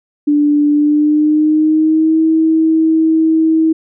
sine tone with pitch glide, 293.7 to 320.3 Hz, D4 to E4, 0 to -50 cents, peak -8 dBFS, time 0.27-3.73 s, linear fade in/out 10 ms, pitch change +150 cents, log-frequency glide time 0.7-2.2 s, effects none

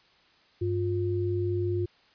sine tone pair together, 99.14 / 353.3 Hz, G2 / F4, +20 / +20 cents, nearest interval octave + minor seventh, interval 2200 cents, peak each -28 dBFS, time 0.61-1.86 s, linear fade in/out 10 ms, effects white hiss -61 dBFS RMS until 2.14 s + resampled to 11025 Hz

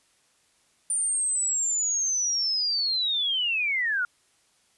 sine linear sweep, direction down, 9200 to 1389 Hz, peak -23 dBFS, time 0.9-4.05 s, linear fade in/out 2 ms, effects white hiss -65 dBFS RMS until 4.77 s + resampled to 24000 Hz

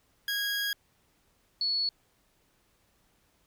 20% pulse / sine tone pair in turn, 1644 / 4401 Hz, G#6 / C#8, -18 / -13 cents, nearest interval octave + perfect fourth, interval 1705 cents, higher second, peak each -24 / -26 dBFS, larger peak first, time 0.28-0.73 / 1.61-1.89 s, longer first, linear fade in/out 2 ms, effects pink hiss -69 dBFS RMS until 3.46 s

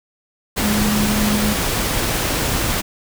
sine tone in noise, 210 Hz, G#3, 19 cents sharp, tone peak -17 dBFS, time 0.62-1.54 s, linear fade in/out 20 ms, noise pink, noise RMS -20 dBFS, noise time 0.56-2.82 s, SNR 0 dB, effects none

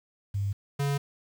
sine / square tone pair in turn, 99.9 / 141.28 Hz, G2 / C#3, +33 / +33 cents, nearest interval tritone, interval 600 cents, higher second, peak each -26 dBFS, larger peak neither, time 0.34-0.53 / 0.79-0.98 s, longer neither, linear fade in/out 10 ms, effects 9-bit

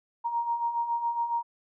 sine beating tone pair, 932.3 / 939.5 Hz, A#5 / A#5, 0 / +13 cents, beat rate 7.2 Hz, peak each -34 / -27 dBFS, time 0.24-1.43 s, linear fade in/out 20 ms, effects none

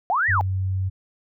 sine linear two-way sweep, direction up then down, 671 to 1988 to 753 Hz, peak -18 dBFS, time 0.1-0.41 s, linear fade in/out 0 ms, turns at 0.29 s
sine tone, 94.6 Hz, F#2, 39 cents sharp, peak -21 dBFS, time 0.28-0.9 s, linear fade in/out 20 ms
effects none

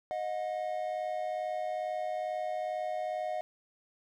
triangle tone pair together, 622.3 / 724.6 Hz, D#5 / F#5, 0 / -36 cents, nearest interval minor third, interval 264 cents, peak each -33 / -33 dBFS, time 0.11-3.41 s, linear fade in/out 0 ms, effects none

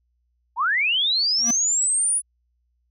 sine linear sweep, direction up, 848 to 9956 Hz, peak -18 dBFS, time 0.56-2.22 s, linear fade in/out 50 ms
square tone with exponential growth, 234.2 Hz, A#3, 8 cents sharp, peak -21 dBFS, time 1.37-1.51 s, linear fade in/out 5 ms, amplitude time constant 30 ms
effects added 60 Hz sine -66 dBFS peak until 2.9 s

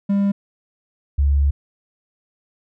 triangle / sine tone pair in turn, 199.7 / 70.6 Hz, G3 / C#2, +32 / +32 cents, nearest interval octave + tritone, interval 1800 cents, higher first, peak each -13 dBFS, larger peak neither, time 0.09-0.32 / 1.18-1.51 s, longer second, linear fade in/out 10 ms, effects none

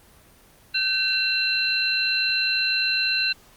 sine tone cluster, 1539 / 2717 / 4076 Hz, G6 / F7 / C8, -32 / -48 / -46 cents, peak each -28 / -24 / -23 dBFS, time 0.74-3.33 s, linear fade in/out 10 ms, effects pink hiss -53 dBFS RMS until 3.56 s + Opus 24 kbps

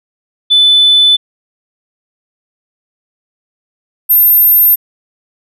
sine tone pair in turn, 3500 / 13214 Hz, A7 / G#9, -10 / -10 cents, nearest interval octave + major seventh, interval 2300 cents, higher second, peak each -3 dBFS, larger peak neither, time 0.5-1.17 / 4.09-4.76 s, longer neither, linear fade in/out 20 ms, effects tanh soft clip ceiling 0 dBFS

